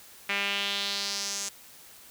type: tone with band-pass filter sweep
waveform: sawtooth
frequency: 200 Hz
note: G3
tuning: 35 cents sharp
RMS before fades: -31 dBFS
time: 0.29-1.49 s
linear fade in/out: 5 ms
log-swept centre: 2300 to 7000 Hz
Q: 2.8
effects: white hiss -51 dBFS RMS until 2.1 s